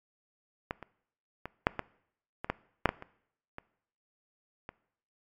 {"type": "clicks", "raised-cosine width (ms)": 0.5, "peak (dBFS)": [-17, -27, -22, -7, -16, -20, -13, -6, -12, -27, -25, -25], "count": 12, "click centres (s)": [0.709, 0.827, 1.456, 1.669, 1.793, 2.445, 2.5, 2.857, 2.891, 3.024, 3.584, 4.691], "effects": ["noise-tail reverb RT60 0.7 s tail -21 dB re dry", "MP3 96 kbps"]}